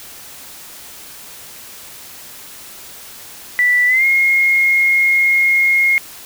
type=tone with pitch glide; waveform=sine; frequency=1970 to 2148 Hz; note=B6 to C7; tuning=-5 to +45 cents; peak=-10 dBFS; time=3.59-5.98 s; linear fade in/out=0 ms; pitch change=+150 cents; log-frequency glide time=3.87-4.05 s; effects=white hiss -36 dBFS RMS until 6.25 s